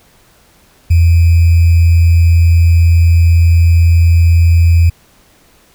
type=tone with sample-and-hold; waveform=sine; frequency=84 Hz; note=E2; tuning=33 cents sharp; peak=-4 dBFS; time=0.9-4.9 s; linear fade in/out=10 ms; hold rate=2450 Hz; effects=pink hiss -48 dBFS RMS until 5.74 s